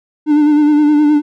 triangle tone with vibrato, 298 Hz, D4, 25 cents sharp, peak -5 dBFS, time 0.26-1.22 s, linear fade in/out 50 ms, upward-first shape sine, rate 9.6 Hz, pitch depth 36 cents each way, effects none

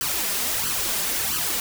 white noise with flanger, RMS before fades -25 dBFS, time 0.01-1.6 s, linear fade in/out 0 ms, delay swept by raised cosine 0.66 to 5.06 ms, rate 1.5 Hz, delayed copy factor +0.8, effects none

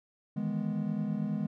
triangle chord, E major seventh, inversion third, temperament equal, 155.56 / 164.81 / 207.7 / 246.9 Hz, D#3 / E3 / G#3 / B3, 0 / 0 / 0 / 0 cents, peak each -35 / -36 / -30 / -36 dBFS, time 0.36-1.47 s, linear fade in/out 10 ms, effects none

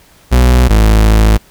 40% pulse tone pair in turn, 61.74 / 53.88 Hz, B1 / A1, 0 / -36 cents, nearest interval major second, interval 236 cents, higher first, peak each -4 dBFS, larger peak neither, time 0.31-0.69 / 0.69-1.38 s, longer second, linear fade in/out 20 ms, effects pink hiss -45 dBFS RMS until 1.5 s

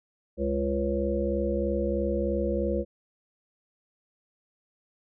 harmonic tone with a mistuned harmonic, 69 Hz, C#2, 7 cents flat, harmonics 1 / 3 / 5 / 7 / 8, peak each -31 / -31 / -31 / -31 / -31 dBFS, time 0.37-2.85 s, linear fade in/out 50 ms, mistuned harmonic 7, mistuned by +21 cents, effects none

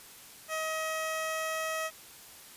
15% pulse tone with pitch glide, 634 to 638 Hz, D#5 to D#5, +32 to +43 cents, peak -25 dBFS, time 0.48-1.91 s, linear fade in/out 50 ms, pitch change +11 cents, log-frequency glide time 0.61-1.6 s, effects white hiss -51 dBFS RMS until 2.56 s + resampled to 32000 Hz

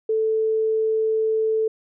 sine tone, 440 Hz, A4, in tune, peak -18 dBFS, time 0.09-1.68 s, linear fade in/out 5 ms, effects none

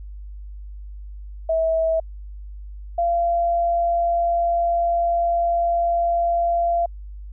sine tone pair in turn, 650 / 686.2 Hz, E5 / F5, -24 / -31 cents, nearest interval minor second, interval 93 cents, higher second, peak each -17 dBFS, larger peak neither, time 1.49-2 / 2.98-6.86 s, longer second, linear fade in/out 5 ms, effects added 50 Hz sine -33 dBFS peak until 7.32 s

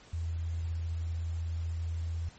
sine tone with quantisation, 83 Hz, E2, 12 cents sharp, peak -31 dBFS, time 0.13-2.29 s, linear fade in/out 5 ms, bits 10, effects pink hiss -56 dBFS RMS until 2.38 s + MP3 32 kbps

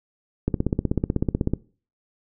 click train, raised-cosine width 3 ms, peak -8 dBFS, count 18, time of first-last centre 0.48-1.536 s, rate 16.1 Hz, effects noise-tail reverb RT60 0.4 s tail -21 dB re dry

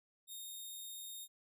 10% pulse tone, 3696 Hz, A#7, 16 cents flat, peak -38 dBFS, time 0.27-1.28 s, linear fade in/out 50 ms, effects none

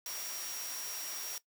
sine tone in noise, 5640 Hz, F8, 16 cents sharp, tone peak -43 dBFS, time 0.06-1.38 s, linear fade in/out 2 ms, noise white, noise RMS -42 dBFS, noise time 0.06-1.38 s, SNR -4 dB, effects noise-tail reverb RT60 0.1 s tail -17 dB re dry + high-pass 400 Hz 12 dB/octave

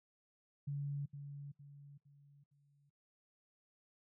sine tone with echo, 142.4 Hz, C#3, 47 cents sharp, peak -37 dBFS, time 0.67-1.06 s, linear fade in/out 10 ms, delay 460 ms, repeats 4, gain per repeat -8 dB, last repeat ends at 2.9 s, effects noise-tail reverb RT60 0.2 s tail -25 dB re dry

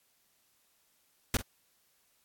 pink noise with echo, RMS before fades -27 dBFS, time 1.34-1.37 s, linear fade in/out 2 ms, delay 45 ms, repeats 1, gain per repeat -13 dB, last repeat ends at 1.415 s, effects white hiss -71 dBFS RMS until 2.24 s + AAC 64 kbps

